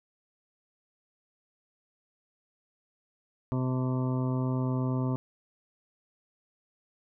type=harmonic tone; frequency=128.5 Hz; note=C3; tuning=31 cents flat; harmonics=1 / 2 / 3 / 4 / 5 / 7 / 8 / 9; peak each=-28 / -31 / -39 / -43 / -42 / -44 / -45 / -46 dBFS; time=3.52-5.16 s; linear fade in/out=0 ms; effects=none